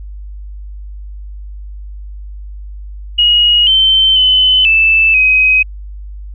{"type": "tone with pitch steps", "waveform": "sine", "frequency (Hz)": [2889, 3093, 3032, 2638, 2526], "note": ["F#7", "G7", "F#7", "E7", "D#7"], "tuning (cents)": [-42, -24, 42, 1, 26], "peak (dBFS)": -6, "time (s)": [3.18, 5.63], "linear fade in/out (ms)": 10, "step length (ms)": 490, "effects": ["added 50 Hz sine -25 dBFS peak until 6.34 s"]}